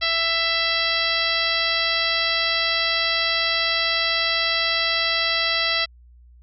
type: harmonic tone with a mistuned harmonic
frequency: 664 Hz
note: E5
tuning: 12 cents sharp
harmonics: 1 / 2 / 3 / 4 / 5 / 6 / 7 / 8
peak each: -31 / -29 / -25 / -28 / -27 / -26 / -27 / -31 dBFS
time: 0.01-5.86 s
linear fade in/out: 20 ms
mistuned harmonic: 5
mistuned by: -25 cents
effects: added 60 Hz sine -46 dBFS peak until 6.42 s